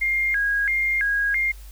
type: tone with vibrato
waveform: sine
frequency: 1864.7 Hz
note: A#6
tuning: in tune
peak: -19 dBFS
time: 0.01-1.52 s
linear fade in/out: 10 ms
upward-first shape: square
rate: 1.5 Hz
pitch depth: 220 cents each way
effects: added 50 Hz sine -38 dBFS peak until 1.71 s + white hiss -51 dBFS RMS until 1.71 s